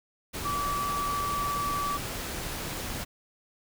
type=tone in noise; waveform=sine; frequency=1153 Hz; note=D6; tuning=32 cents flat; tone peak=-28 dBFS; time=0.44-1.98 s; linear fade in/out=20 ms; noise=pink; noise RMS=-35 dBFS; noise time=0.33-3.05 s; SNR=+4 dB; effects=none